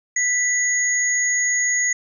sine tone pair together, 1975.5 / 6687 Hz, B6 / G#8, 0 / +11 cents, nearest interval octave + major sixth, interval 2111 cents, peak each -20 dBFS, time 0.16-1.93 s, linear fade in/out 5 ms, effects none

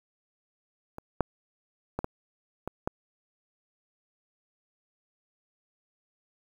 clicks, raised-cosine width 1 ms, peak -25 / -9 / -16 / -16 / -19 / -14 dBFS, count 6, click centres 0.984 / 1.207 / 1.99 / 2.044 / 2.676 / 2.875 s, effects 8-bit

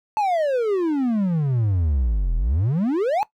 triangle exponential two-way sweep, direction down then up, 880 to 39.23 to 880 Hz, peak -16 dBFS, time 0.17-3.23 s, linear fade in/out 0 ms, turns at 2.36 s, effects noise-tail reverb RT60 0.1 s tail -17 dB re dry

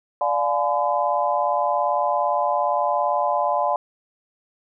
sine chord, D diminished seventh, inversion none, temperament just, 587.3 / 704.8 / 845.8 / 1014.9 Hz, D5 / F5 / Ab5 / Cb6, 0 / +16 / +31 / +47 cents, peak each -24 dBFS, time 0.21-3.76 s, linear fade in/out 2 ms, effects none

